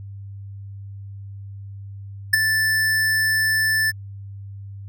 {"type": "tone with ADSR envelope", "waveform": "square", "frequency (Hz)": 1760, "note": "A6", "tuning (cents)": 0, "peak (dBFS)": -10, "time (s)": [2.33, 3.92], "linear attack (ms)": 8, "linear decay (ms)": 14, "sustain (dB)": -8, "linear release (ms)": 26, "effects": ["added 99 Hz sine -33 dBFS peak until 4.88 s"]}